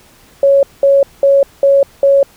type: tone bursts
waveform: sine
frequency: 554.4 Hz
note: C#5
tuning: in tune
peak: -5 dBFS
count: 5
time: 0.43-2.23 s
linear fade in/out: 2 ms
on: 200 ms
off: 200 ms
effects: pink hiss -45 dBFS RMS until 2.36 s